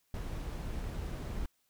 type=noise; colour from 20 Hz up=brown; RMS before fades=-38 dBFS; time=0.14-1.46 s; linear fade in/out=2 ms; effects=white hiss -75 dBFS RMS until 1.69 s